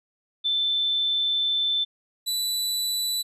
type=tone pair in turn; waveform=sine / sawtooth; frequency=3534 / 3967 Hz; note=A7 / B7; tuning=+7 / +7 cents; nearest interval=major second; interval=200 cents; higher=second; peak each=-21 dBFS; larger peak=neither; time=0.44-1.85 / 2.26-3.23 s; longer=first; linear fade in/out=20 ms; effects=resampled to 32000 Hz